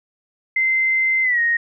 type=tone with pitch glide; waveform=sine; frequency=2074 to 1869.2 Hz; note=C7 to A#6; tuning=-16 to +4 cents; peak=-15 dBFS; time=0.56-1.57 s; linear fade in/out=5 ms; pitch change=-180 cents; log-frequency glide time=1.23-1.4 s; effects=none